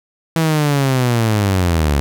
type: linear sweep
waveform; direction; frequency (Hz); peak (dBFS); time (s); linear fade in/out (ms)
sawtooth; down; 164.81 to 68; -9; 0.36-2; 0
effects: none